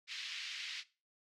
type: band-pass noise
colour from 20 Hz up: pink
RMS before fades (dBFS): -44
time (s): 0.07-0.84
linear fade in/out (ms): 50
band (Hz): 2100 to 4800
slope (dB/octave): 24
effects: noise-tail reverb RT60 0.3 s tail -17 dB re dry